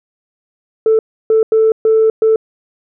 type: tone bursts at uneven times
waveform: sine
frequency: 441.8 Hz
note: A4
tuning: 7 cents sharp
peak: -6 dBFS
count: 5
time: 0.86-0.99 / 1.3-1.43 / 1.52-1.72 / 1.85-2.1 / 2.22-2.36 s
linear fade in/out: 2 ms
effects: tanh soft clip ceiling -4 dBFS